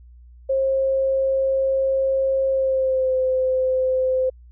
sine tone with pitch glide, 535 to 517.1 Hz, C5 to C5, +38 to -20 cents, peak -17 dBFS, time 0.49-4.3 s, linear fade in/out 10 ms, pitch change -58 cents, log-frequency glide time 2.49-3.15 s, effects added 60 Hz sine -43 dBFS peak until 4.51 s

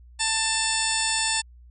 harmonic tone, 889 Hz, A5, 18 cents sharp, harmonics 1 / 2 / 3 / 4 / 5 / 6 / 8 / 9 / 10, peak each -31 / -31 / -31 / -31 / -31 / -31 / -31 / -31 / -31 dBFS, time 0.19-1.42 s, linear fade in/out 20 ms, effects added 60 Hz sine -46 dBFS peak until 1.7 s

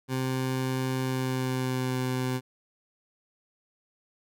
20% pulse tone with pitch glide, 130.3 to 128.06 Hz, C3 to C3, -7 to -37 cents, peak -22 dBFS, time 0.08-2.41 s, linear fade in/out 50 ms, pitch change -30 cents, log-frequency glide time 1.02-1.96 s, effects none

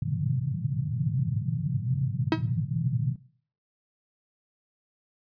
pink band-pass noise, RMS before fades -28 dBFS, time 0.02-3.16 s, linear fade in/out 5 ms, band 110 to 160 Hz, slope 48 dB/octave
45% pulse tone with exponential decay, 320 Hz, D#4, 49 cents sharp, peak -16 dBFS, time 2.32-2.42 s, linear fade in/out 1 ms, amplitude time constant 21 ms
effects noise-tail reverb RT60 0.5 s tail -18 dB re dry + resampled to 11025 Hz

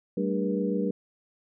sine tone cluster, 193.7 / 220.8 / 296.1 / 403.8 / 480.3 Hz, G3 / A3 / D4 / G#4 / B4, -20 / +6 / +14 / -49 / -48 cents, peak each -28 / -33 / -32 / -34 / -31 dBFS, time 0.17-0.91 s, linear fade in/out 5 ms, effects none

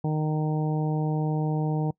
harmonic tone, 154.1 Hz, D#3, 16 cents flat, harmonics 1 / 2 / 3 / 4 / 5 / 6, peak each -24 / -32 / -34 / -40 / -36 / -41 dBFS, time 0.04-1.91 s, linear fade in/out 5 ms, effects noise-tail reverb RT60 0.1 s tail -24 dB re dry

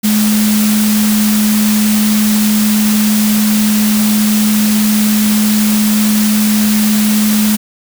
sine tone in noise, 212.4 Hz, G#3, 39 cents sharp, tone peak -9 dBFS, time 0.03-7.57 s, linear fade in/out 20 ms, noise white, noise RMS -18 dBFS, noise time 0.03-7.57 s, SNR +6 dB, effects none

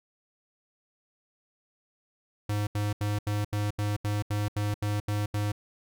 square tone bursts, 103.83 Hz, G#2, in tune, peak -27 dBFS, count 12, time 2.49-5.519 s, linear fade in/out 5 ms, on 180 ms, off 79 ms, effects none

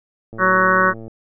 click train, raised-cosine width 2 ms, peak -23 dBFS, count 85, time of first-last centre 0.33-1.08 s, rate 112 Hz
harmonic tone, 186.6 Hz, F#3, 15 cents sharp, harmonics 1 / 2 / 3 / 5 / 6 / 7 / 8 / 9 / 10, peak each -24 / -24 / -21 / -28 / -17 / -22 / -17 / -27 / -24 dBFS, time 0.38-0.94 s, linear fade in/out 50 ms
effects none

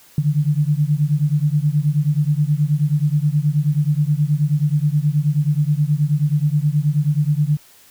sine beating tone pair, 144.5 / 153.9 Hz, D3 / D#3, -28 / -19 cents, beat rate 9.4 Hz, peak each -17 / -18 dBFS, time 0.18-7.57 s, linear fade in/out 2 ms, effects white hiss -49 dBFS RMS until 7.9 s

